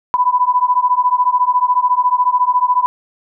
sine beating tone pair, 987.8 / 1001.8 Hz, B5 / B5, 0 / +24 cents, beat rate 14 Hz, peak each -14 dBFS, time 0.14-2.86 s, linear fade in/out 0 ms, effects none

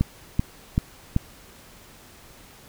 click train, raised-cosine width 5 ms, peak -7 dBFS, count 4, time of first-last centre 0.01-1.164 s, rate 2.6 Hz, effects pink hiss -49 dBFS RMS until 2.68 s

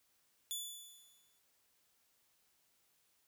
15% pulse tone with exponential decay, 3464 Hz, A7, 28 cents flat, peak -30 dBFS, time 0.51-1.39 s, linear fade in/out 0 ms, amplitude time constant 190 ms, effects white hiss -75 dBFS RMS until 3.27 s

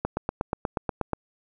click train, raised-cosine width 1 ms, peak -11 dBFS, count 10, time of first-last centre 0.05-1.133 s, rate 8.31 Hz, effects none

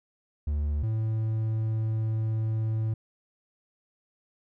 triangle tone pair in turn, 73.7 / 110.43 Hz, D2 / A2, +7 / +7 cents, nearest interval perfect fifth, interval 700 cents, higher second, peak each -23 dBFS, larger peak neither, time 0.47-0.83 / 0.83-2.94 s, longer second, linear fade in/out 5 ms, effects none

